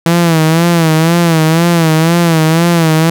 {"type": "tone with vibrato", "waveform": "sawtooth", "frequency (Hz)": 164.81, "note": "E3", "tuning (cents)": 0, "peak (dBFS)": -3, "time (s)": [0.06, 3.1], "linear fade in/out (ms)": 2, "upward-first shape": "sine", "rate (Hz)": 2, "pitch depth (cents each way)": 80, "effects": []}